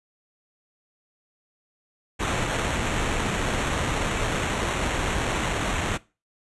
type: noise with sample-and-hold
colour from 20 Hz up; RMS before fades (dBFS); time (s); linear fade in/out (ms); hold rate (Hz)
pink; -26; 2.19-5.98; 20; 4900
effects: noise-tail reverb RT60 0.3 s tail -21 dB re dry + resampled to 24000 Hz